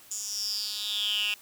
10% pulse tone with high-pass filter sweep, 207.7 Hz, G#3, in tune, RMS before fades -31 dBFS, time 0.11-1.34 s, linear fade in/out 2 ms, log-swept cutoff 6900 to 2600 Hz, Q 8.3, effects white hiss -53 dBFS RMS until 1.41 s

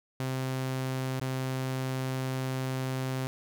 sawtooth tone with dropouts, 130.81 Hz, C3, in tune, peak -26 dBFS, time 0.2-3.27 s, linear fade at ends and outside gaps 0 ms, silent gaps 1.197-1.214 s, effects none

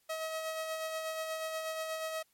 sawtooth tone with tremolo, 638 Hz, D#5, 43 cents sharp, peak -30 dBFS, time 0.09-2.23 s, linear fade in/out 10 ms, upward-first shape sine, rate 8.3 Hz, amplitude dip 35%, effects white hiss -72 dBFS RMS until 2.33 s + MP3 64 kbps

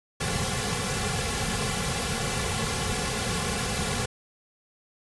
pink noise with comb filter, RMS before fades -28 dBFS, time 0.2-4.06 s, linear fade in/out 10 ms, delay 3.2 ms, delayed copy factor -0.95, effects resampled to 24000 Hz

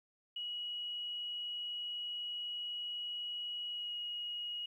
sine tone with pitch glide, 2912 to 2892 Hz, F#7 to F#7, -28 to -40 cents, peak -38 dBFS, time 0.36-4.66 s, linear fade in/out 5 ms, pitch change -12 cents, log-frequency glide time 3.69-3.95 s, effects 12-bit

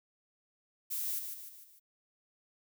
violet noise with echo, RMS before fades -36 dBFS, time 0.9-1.2 s, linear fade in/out 20 ms, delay 150 ms, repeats 4, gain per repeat -6 dB, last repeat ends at 1.8 s, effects none

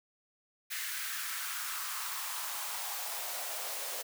white noise with high-pass filter sweep, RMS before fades -38 dBFS, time 0.7-4.03 s, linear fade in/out 20 ms, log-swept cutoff 1800 to 530 Hz, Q 2.8, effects none

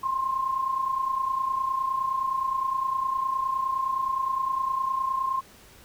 sine tone pair together, 1034 / 1063.7 Hz, C6 / C6, -21 / +28 cents, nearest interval unison, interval 49 cents, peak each -31 / -25 dBFS, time 0.03-5.41 s, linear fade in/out 10 ms, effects pink hiss -52 dBFS RMS until 5.84 s

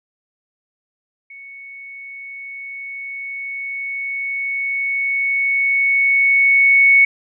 sine tone with level ramp, 2217 Hz, C#7, in tune, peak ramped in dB -35 to -7 dBFS, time 1.3-7.05 s, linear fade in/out 5 ms, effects none

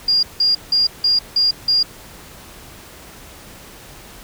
sine tone bursts, 4821 Hz, D8, 45 cents sharp, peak -12 dBFS, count 6, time 0.08-1.83 s, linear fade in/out 5 ms, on 150 ms, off 170 ms, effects pink hiss -40 dBFS RMS until 4.23 s

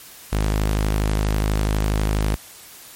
sawtooth tone, 52.2 Hz, G#1, 10 cents sharp, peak -14 dBFS, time 0.32-2.36 s, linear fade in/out 10 ms, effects white hiss -42 dBFS RMS until 2.95 s + MP3 64 kbps

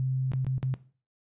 sine tone with dropouts, 130.81 Hz, C3, in tune, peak -25 dBFS, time 0-0.74 s, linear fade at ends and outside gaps 0 ms, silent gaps 0.318-0.335 / 0.447-0.467 / 0.581-0.629 s, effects noise-tail reverb RT60 0.4 s tail -17 dB re dry + resampled to 8000 Hz

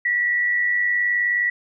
sine tone pair together, 1848 / 1947.3 Hz, A#6 / B6, -16 / -25 cents, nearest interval minor second, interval 91 cents, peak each -28 / -18 dBFS, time 0.05-1.5 s, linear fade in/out 5 ms, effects none

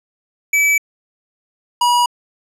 square tone pair in turn, 2300 / 967 Hz, D7 / B5, -37 / -37 cents, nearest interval octave + minor third, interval 1500 cents, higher first, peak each -12 dBFS, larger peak neither, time 0.53-0.78 / 1.81-2.06 s, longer neither, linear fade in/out 5 ms, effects low-pass 12000 Hz 12 dB/octave

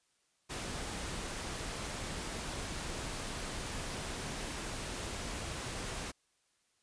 pink noise, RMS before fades -40 dBFS, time 0.49-6.12 s, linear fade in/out 20 ms, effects white hiss -75 dBFS RMS until 6.82 s + resampled to 22050 Hz

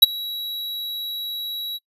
square tone with ADSR envelope, 3886 Hz, B7, 29 cents flat, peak -3 dBFS, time 0.02-1.79 s, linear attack 10 ms, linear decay 20 ms, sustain -24 dB, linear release 32 ms, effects noise-tail reverb RT60 0.1 s tail -23 dB re dry + resampled to 32000 Hz

